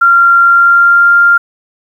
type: tone with pitch glide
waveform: sine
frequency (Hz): 1382 to 1395.6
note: F6 to F6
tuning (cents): -19 to -2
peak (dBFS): -3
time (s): 0.01-1.38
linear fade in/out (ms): 10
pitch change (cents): +17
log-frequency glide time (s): 0.43-1.15
effects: 7-bit